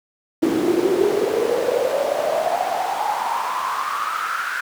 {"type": "noise with high-pass filter sweep", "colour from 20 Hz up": "brown", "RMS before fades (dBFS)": -21, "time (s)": [0.42, 4.61], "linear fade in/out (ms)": 10, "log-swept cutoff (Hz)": [310, 1500], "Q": 9.1, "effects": []}